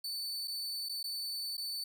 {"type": "tone with dropouts", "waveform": "40% pulse", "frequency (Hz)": 4510, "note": "C#8", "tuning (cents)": 29, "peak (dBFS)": -35, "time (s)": [0.04, 1.84], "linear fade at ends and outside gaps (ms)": 5, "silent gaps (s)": [[0.475, 0.479], [0.888, 0.893], [1.03, 1.04], [1.57, 1.578]], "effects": []}